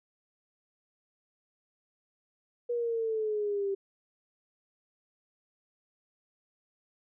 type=exponential sweep; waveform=sine; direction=down; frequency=483.2 to 390 Hz; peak=-28 dBFS; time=2.69-3.75 s; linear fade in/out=10 ms; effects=none